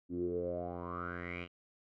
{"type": "tone with low-pass filter sweep", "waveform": "10% pulse", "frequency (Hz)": 87.5, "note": "F2", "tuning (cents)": 4, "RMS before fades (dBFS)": -39, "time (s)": [0.09, 1.48], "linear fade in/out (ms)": 50, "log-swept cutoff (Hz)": [280, 2800], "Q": 8.6, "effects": []}